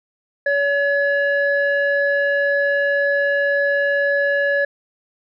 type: tone pair together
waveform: sine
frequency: 567 / 1699.1 Hz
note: C#5 / G#6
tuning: +39 / +39 cents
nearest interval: octave + perfect fifth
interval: 1900 cents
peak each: -17 dBFS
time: 0.46-4.65 s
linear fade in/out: 5 ms
effects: tanh soft clip ceiling -10 dBFS